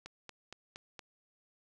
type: click train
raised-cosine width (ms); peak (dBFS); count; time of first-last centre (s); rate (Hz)
0.2; -28; 5; 0.06-0.992; 4.29
effects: none